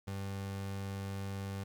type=tone; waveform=30% pulse; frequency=98 Hz; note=G2; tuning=in tune; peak=-35 dBFS; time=0.07-1.64 s; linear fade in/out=10 ms; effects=12-bit